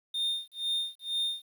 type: tone with tremolo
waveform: triangle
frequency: 3643 Hz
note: A#7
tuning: 41 cents flat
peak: -25 dBFS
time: 0.14-1.42 s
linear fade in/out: 5 ms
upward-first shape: sine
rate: 2.1 Hz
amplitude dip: 100%
effects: 10-bit